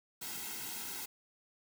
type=noise with comb filter; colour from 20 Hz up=white; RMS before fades=-42 dBFS; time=0.21-1.06 s; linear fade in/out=10 ms; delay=1.7 ms; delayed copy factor=-0.85; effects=none